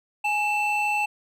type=tone pair together; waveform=triangle; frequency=833 / 2665 Hz; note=G#5 / E7; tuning=+5 / +18 cents; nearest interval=octave + minor sixth; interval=2013 cents; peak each=-22 dBFS; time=0.24-1.06 s; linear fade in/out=10 ms; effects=tanh soft clip ceiling -14 dBFS